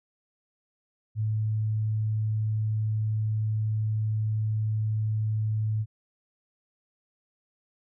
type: tone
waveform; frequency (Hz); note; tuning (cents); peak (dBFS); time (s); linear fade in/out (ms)
sine; 108.4; A2; -25; -24; 1.15-5.86; 50
effects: none